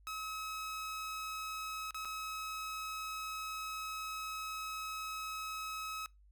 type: tone with dropouts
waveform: sawtooth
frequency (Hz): 1282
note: E6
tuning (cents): -49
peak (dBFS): -36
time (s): 0.07-6.06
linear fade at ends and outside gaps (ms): 0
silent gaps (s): 1.908-1.945 / 2.049-2.054
effects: noise-tail reverb RT60 0.2 s tail -24 dB re dry + added 50 Hz sine -60 dBFS peak until 6.31 s